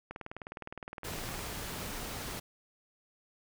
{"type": "click train", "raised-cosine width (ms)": 0.5, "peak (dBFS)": -26, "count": 26, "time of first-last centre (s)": [0.11, 1.392], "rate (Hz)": 19.5}
{"type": "noise", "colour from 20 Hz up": "pink", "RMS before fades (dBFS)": -40, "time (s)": [1.04, 2.4], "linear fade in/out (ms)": 10}
{"effects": []}